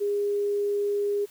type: tone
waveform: sine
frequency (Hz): 408.1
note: G#4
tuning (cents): -30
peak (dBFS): -23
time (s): 0-1.26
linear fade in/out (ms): 20
effects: white hiss -54 dBFS RMS until 1.3 s